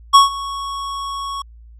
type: tone with ADSR envelope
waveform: square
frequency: 1108.7 Hz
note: C#6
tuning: in tune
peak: -4 dBFS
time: 0.13-1.42 s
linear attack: 21 ms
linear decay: 140 ms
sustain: -20 dB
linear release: 4 ms
effects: added 57 Hz sine -39 dBFS peak until 1.79 s + low-pass 8000 Hz 12 dB/octave